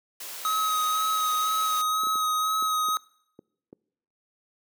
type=noise; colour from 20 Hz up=white; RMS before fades=-38 dBFS; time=0.2-1.82 s; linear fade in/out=5 ms
type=tone with vibrato; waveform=square; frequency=1268 Hz; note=D#6; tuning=32 cents sharp; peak=-24 dBFS; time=0.45-2.97 s; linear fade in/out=0 ms; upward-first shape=sine; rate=2 Hz; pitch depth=17 cents each way
type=clicks; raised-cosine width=3 ms; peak=-23 dBFS; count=7; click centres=2.035 / 2.07 / 2.156 / 2.625 / 2.886 / 3.391 / 3.729 s
effects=noise-tail reverb RT60 0.8 s tail -24 dB re dry + high-pass 400 Hz 12 dB/octave